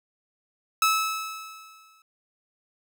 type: tone with exponential decay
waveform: sawtooth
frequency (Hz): 1300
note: E6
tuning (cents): -24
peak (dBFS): -14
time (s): 0.82-2.02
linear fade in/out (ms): 2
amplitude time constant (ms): 260
effects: none